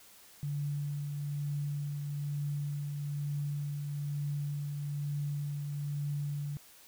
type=tone with tremolo; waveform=sine; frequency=144.8 Hz; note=D3; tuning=24 cents flat; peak=-31 dBFS; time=0.43-6.57 s; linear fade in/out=0 ms; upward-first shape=triangle; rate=1.1 Hz; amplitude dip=35%; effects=white hiss -57 dBFS RMS until 6.87 s